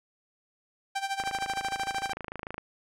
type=tone with tremolo; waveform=sawtooth; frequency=784 Hz; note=G5; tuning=in tune; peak=-23 dBFS; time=0.95-2.13 s; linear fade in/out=10 ms; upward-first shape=sine; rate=13 Hz; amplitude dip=80%
type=click train; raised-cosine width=0.5 ms; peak=-21 dBFS; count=38; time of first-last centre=1.2-2.581 s; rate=26.8 Hz
effects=low-pass 9000 Hz 12 dB/octave